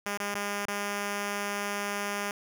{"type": "tone with dropouts", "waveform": "5% pulse", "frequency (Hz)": 203.3, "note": "G#3", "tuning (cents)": -37, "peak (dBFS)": -19, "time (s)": [0.06, 2.31], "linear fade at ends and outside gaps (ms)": 2, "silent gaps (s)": [[0.174, 0.201], [0.342, 0.351], [0.655, 0.683]], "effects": []}